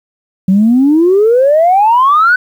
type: exponential sweep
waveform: sine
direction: up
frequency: 183.3 to 1523 Hz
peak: -4 dBFS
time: 0.48-2.36 s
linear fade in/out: 5 ms
effects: tanh soft clip ceiling -1 dBFS + 7-bit